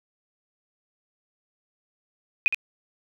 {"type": "tone with echo", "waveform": "sine", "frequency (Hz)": 2489, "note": "D#7", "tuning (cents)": 0, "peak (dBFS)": -15, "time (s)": [2.46, 2.48], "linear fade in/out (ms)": 0, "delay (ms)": 65, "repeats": 1, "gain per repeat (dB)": -7, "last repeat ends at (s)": 2.545, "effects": []}